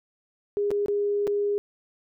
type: tone with dropouts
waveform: sine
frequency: 408.8 Hz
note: G#4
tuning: 27 cents flat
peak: -22 dBFS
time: 0.57-1.58 s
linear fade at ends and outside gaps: 0 ms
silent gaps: 0.706-0.714 / 0.86-0.883 / 1.27-1.276 s
effects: none